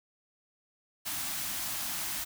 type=band-stop noise; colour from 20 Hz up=white; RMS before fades=-35 dBFS; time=1.05-2.25 s; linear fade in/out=20 ms; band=350 to 610 Hz; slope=96 dB/octave; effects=none